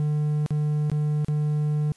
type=tone with dropouts; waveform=triangle; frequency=150 Hz; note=D3; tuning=37 cents sharp; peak=-19 dBFS; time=0-1.92 s; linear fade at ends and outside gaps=0 ms; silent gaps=0.462-0.506 / 0.899-0.916 / 1.246-1.284 s; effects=white hiss -59 dBFS RMS until 1.96 s + resampled to 24000 Hz